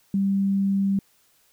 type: tone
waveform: sine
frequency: 196.3 Hz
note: G3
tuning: 3 cents sharp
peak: -19 dBFS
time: 0.14-0.99 s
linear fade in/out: 2 ms
effects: white hiss -62 dBFS RMS until 1.52 s